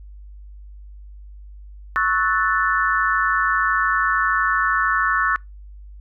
sine chord, F# minor seventh, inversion second, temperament equal with one note detuned, 1108.7 / 1307.1 / 1480 / 1760 Hz, C#6 / E6 / F#6 / A6, 0 / -15 / 0 / 0 cents, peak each -22 dBFS, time 1.96-5.36 s, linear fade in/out 0 ms, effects noise-tail reverb RT60 0.2 s tail -26 dB re dry + added 50 Hz sine -37 dBFS peak until 6 s

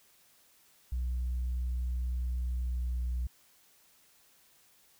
sine tone with pitch glide, 61.74 to 61.24 Hz, B1 to B1, 0 to -14 cents, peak -28 dBFS, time 0.92-3.27 s, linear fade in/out 5 ms, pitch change -14 cents, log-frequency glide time 2.64-2.7 s, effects tanh soft clip ceiling -28 dBFS + white hiss -64 dBFS RMS until 4.99 s

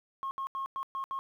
sine tone bursts at uneven times, 1081 Hz, C#6, 44 cents flat, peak -31 dBFS, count 6, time 0.23-0.31 / 0.38-0.47 / 0.55-0.66 / 0.76-0.83 / 0.95-1.04 / 1.11-1.19 s, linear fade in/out 0 ms, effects tanh soft clip ceiling -29 dBFS + 11-bit

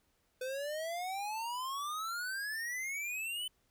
square exponential sweep, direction up, 503 to 3050 Hz, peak -37 dBFS, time 0.41-3.48 s, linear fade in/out 5 ms, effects pink hiss -75 dBFS RMS until 3.7 s

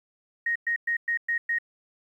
sine tone bursts, 1869 Hz, A#6, 4 cents sharp, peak -23 dBFS, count 6, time 0.46-1.586 s, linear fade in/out 5 ms, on 96 ms, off 110 ms, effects 10-bit

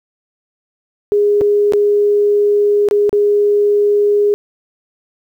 sine tone with dropouts, 411.9 Hz, G#4, 14 cents flat, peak -9 dBFS, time 1.12-4.34 s, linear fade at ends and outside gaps 0 ms, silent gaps 1.41-1.415 / 1.723-1.735 / 2.887-2.911 / 3.094-3.129 s, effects 8-bit

